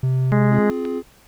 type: tone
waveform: triangle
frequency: 130 Hz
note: C3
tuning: 11 cents flat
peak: -14 dBFS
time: 0.03-0.59 s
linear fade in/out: 5 ms
type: harmonic tone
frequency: 207.7 Hz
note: G#3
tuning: in tune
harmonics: 1 / 2 / 3 / 4 / 5 / 6 / 7 / 8 / 9 / 10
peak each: -17 / -23 / -27 / -29 / -31 / -33 / -34 / -35 / -36 / -37 dBFS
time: 0.32-0.7 s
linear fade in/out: 0 ms
type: chord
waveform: triangle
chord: F minor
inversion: second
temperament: just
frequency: 261.9 / 349.2 / 419.1 Hz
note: C4 / F4 / Ab4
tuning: +2 / 0 / +16 cents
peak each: -24 / -27 / -23 dBFS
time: 0.49-1.03 s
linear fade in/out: 50 ms
type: click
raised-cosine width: 0.3 ms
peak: -19 dBFS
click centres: 0.852 s
effects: pink hiss -52 dBFS RMS until 1.27 s